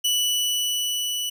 sawtooth tone with level ramp, 2960 Hz, F#7, in tune, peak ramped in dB -16 to -22 dBFS, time 0.04-1.3 s, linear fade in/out 10 ms, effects none

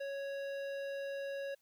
sine tone with hard clipping, 554.4 Hz, C#5, in tune, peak -40 dBFS, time 0-1.55 s, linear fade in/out 10 ms, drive 13 dB, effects white hiss -75 dBFS RMS until 1.61 s

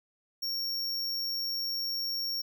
square tone, 5520 Hz, F8, 21 cents flat, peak -31 dBFS, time 0.42-2.42 s, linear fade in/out 10 ms, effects 12-bit

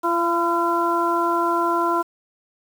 harmonic tone with a mistuned harmonic, 341.4 Hz, F4, 39 cents flat, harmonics 1 / 2 / 3 / 4, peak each -23 / -26 / -21 / -25 dBFS, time 0.03-2.03 s, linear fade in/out 20 ms, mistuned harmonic 3, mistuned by -21 cents, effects 7-bit

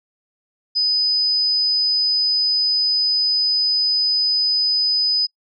sine tone, 5000 Hz, D#8, 8 cents sharp, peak -15 dBFS, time 0.75-5.27 s, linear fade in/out 20 ms, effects noise-tail reverb RT60 0.1 s tail -25 dB re dry

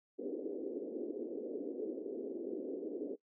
white band-pass noise, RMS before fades -41 dBFS, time 0.18-3.16 s, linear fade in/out 20 ms, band 260 to 470 Hz, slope 48 dB/octave, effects noise-tail reverb RT60 0.1 s tail -19 dB re dry

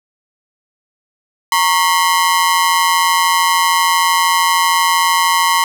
sawtooth ring-modulated tone, 1014 Hz, B5, 45 cents sharp, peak -4 dBFS, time 1.52-5.64 s, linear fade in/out 2 ms, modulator 86.5 Hz, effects 7-bit

